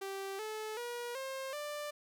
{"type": "tone with pitch steps", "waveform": "sawtooth", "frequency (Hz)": [390, 432.7, 480.1, 532.8, 591.1], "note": ["G4", "A4", "B4", "C5", "D5"], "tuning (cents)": [-9, -29, -49, 31, 11], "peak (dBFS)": -35, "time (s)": [0.01, 1.91], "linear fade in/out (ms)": 10, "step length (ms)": 380, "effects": []}